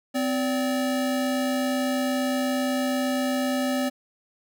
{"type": "tone pair together", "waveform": "square", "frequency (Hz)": [257.3, 577.6], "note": ["C4", "D5"], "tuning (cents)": [-29, -29], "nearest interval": "octave + major second", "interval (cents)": 1400, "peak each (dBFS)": [-25, -29], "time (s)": [0.14, 3.9], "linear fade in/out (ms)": 20, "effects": []}